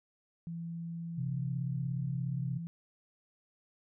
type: tone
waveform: sine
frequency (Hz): 167.8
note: E3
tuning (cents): +31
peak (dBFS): -37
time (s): 0.47-2.67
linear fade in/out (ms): 0
type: tone with vibrato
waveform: sine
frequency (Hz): 130.81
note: C3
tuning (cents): 0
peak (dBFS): -33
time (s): 1.17-2.59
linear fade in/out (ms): 20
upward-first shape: sine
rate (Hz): 16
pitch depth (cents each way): 65
effects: none